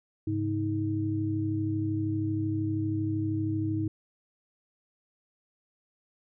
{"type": "tone cluster", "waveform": "sine", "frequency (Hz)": [103.1, 135.9, 315.9], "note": ["G#2", "C#3", "D#4"], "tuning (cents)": [-12, -34, 26], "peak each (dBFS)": [-30, -38, -29], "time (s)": [0.27, 3.88], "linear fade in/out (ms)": 5, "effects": []}